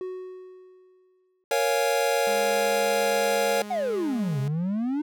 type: tone with exponential decay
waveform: triangle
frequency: 370 Hz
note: F#4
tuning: in tune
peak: -27 dBFS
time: 0.01-1.44 s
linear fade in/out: 1 ms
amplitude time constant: 310 ms
type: chord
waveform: square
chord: Bb minor seventh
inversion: none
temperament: equal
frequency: 466.2 / 554.4 / 698.5 / 830.6 Hz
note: Bb4 / Db5 / F5 / Ab5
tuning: 0 / 0 / 0 / 0 cents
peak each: -27 / -26 / -30 / -30 dBFS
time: 1.51-3.62 s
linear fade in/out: 2 ms
type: tone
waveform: sawtooth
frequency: 207.7 Hz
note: G#3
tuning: in tune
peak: -32 dBFS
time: 2.27-4.48 s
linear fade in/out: 0 ms
type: exponential two-way sweep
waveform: triangle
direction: down then up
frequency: 775 to 129.4 to 308 Hz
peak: -22 dBFS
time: 3.7-5.02 s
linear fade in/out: 10 ms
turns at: 4.4 s
effects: none